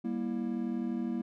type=chord; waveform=triangle; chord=E diminished; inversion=first; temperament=just; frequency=197.78 / 237.3 / 329.6 Hz; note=G3 / Bb3 / E4; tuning=+16 / +31 / 0 cents; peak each=-35 / -31 / -36 dBFS; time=0.04-1.22 s; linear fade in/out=10 ms; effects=none